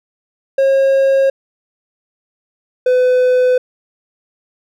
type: tone pair in turn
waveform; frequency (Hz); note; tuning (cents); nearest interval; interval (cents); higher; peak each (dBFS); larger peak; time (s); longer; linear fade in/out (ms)
triangle; 541 / 503.8; C#5 / B4; -42 / +34; minor second; 124; first; -7; neither; 0.58-1.3 / 2.86-3.58; neither; 5
effects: none